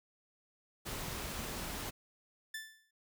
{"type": "noise", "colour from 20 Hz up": "pink", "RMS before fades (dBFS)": -41, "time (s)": [0.85, 1.91], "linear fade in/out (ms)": 20}
{"type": "tone with exponential decay", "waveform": "sawtooth", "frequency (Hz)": 1760, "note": "A6", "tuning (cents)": 0, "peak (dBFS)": -34, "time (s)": [2.54, 2.91], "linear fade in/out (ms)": 5, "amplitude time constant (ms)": 79}
{"effects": []}